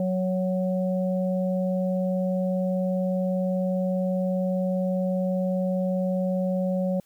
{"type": "harmonic tone", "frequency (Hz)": 185, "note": "F#3", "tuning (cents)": 0, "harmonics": [1, 3, 4], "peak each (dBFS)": [-24, -27, -40], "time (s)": [0, 7], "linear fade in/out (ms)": 2, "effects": ["white hiss -64 dBFS RMS until 7.05 s"]}